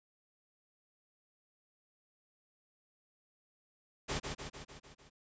pink noise with echo, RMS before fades -36 dBFS, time 4.08-4.2 s, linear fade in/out 20 ms, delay 150 ms, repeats 6, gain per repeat -4 dB, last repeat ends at 5.1 s, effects resampled to 16000 Hz

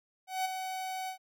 45% pulse tone with ADSR envelope, 752 Hz, F#5, 28 cents sharp, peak -28 dBFS, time 0.27-1.18 s, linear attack 180 ms, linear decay 16 ms, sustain -7 dB, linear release 95 ms, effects none

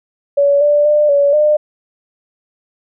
sine tone with pitch steps, 567 / 587 / 597 / 568 / 602 Hz, C#5 / D5 / D5 / C#5 / D5, +39 / -1 / +28 / +42 / +43 cents, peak -8 dBFS, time 0.37-1.57 s, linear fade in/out 10 ms, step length 240 ms, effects none

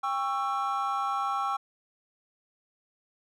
triangle chord, C# diminished, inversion second, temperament just, 798.3 / 1108.7 / 1330.5 Hz, G5 / C#6 / E6, +31 / 0 / +16 cents, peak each -29 dBFS, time 0.03-1.57 s, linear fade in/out 10 ms, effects tanh soft clip ceiling -18 dBFS

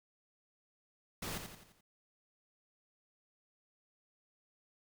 pink noise with echo, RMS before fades -41 dBFS, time 1.22-1.38 s, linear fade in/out 5 ms, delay 86 ms, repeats 5, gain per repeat -6 dB, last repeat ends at 1.81 s, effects none

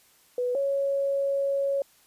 sine tone pair in turn, 493.9 / 554.4 Hz, B4 / C#5, 0 / 0 cents, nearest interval major second, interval 200 cents, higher second, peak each -24 / -23 dBFS, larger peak second, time 0.38-0.55 / 0.55-1.82 s, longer second, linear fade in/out 2 ms, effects white hiss -60 dBFS RMS until 2.06 s + resampled to 32000 Hz

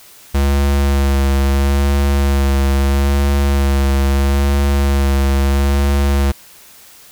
square tone with vibrato, 69.3 Hz, C#2, in tune, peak -12 dBFS, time 0.34-6.32 s, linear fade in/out 10 ms, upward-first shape sine, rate 0.76 Hz, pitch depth 21 cents each way, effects white hiss -42 dBFS RMS until 7.11 s

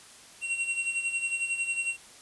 square tone with tremolo, 2738 Hz, F7, 35 cents flat, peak -26 dBFS, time 0.41-1.97 s, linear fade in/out 50 ms, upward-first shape sine, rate 11 Hz, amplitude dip 65%, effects white hiss -51 dBFS RMS until 2.21 s + resampled to 24000 Hz

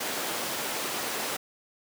pink high-pass noise, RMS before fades -32 dBFS, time 0-1.37 s, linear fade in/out 10 ms, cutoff 330 Hz, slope 12 dB/octave, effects none

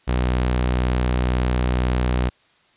sawtooth tone, 62 Hz, B1, 7 cents sharp, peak -14 dBFS, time 0.07-2.3 s, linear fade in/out 20 ms, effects white hiss -58 dBFS RMS until 2.76 s + resampled to 8000 Hz

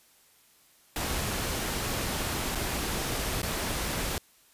pink noise with dropouts, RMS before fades -31 dBFS, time 0.96-4.18 s, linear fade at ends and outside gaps 1 ms, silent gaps 2.55-2.555 / 3.418-3.43 s, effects white hiss -61 dBFS RMS until 4.53 s + resampled to 32000 Hz

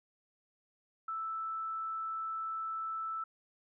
sine tone, 1318.5 Hz, E6, in tune, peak -35 dBFS, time 1.08-3.24 s, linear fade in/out 5 ms, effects none

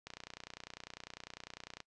click train, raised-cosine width 0.2 ms, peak -27 dBFS, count 53, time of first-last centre 0.07-1.803 s, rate 30 Hz, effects noise-tail reverb RT60 0.1 s tail -22 dB re dry + resampled to 22050 Hz

